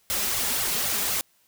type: noise with flanger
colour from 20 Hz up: white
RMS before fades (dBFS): -26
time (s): 0.1-1.21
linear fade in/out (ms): 0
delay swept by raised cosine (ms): 1.4 to 5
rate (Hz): 3.9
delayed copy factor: +0.75
effects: white hiss -64 dBFS RMS until 1.47 s